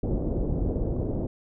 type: low-pass noise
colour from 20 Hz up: pink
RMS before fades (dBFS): -27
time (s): 0.03-1.27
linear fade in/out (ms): 5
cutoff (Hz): 520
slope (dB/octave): 24
effects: none